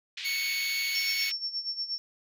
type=band-pass noise; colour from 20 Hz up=pink; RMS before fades=-38 dBFS; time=0.17-1.32 s; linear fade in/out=5 ms; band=2300 to 4400 Hz; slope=24 dB/octave
type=tone; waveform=25% pulse; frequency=2217 Hz; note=C#7; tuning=in tune; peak=-25 dBFS; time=0.24-1.31 s; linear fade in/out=20 ms
type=tone with tremolo; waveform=sine; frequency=5440 Hz; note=F8; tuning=46 cents flat; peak=-28 dBFS; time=0.95-1.98 s; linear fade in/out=0 ms; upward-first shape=sine; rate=8.4 Hz; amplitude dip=75%
effects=none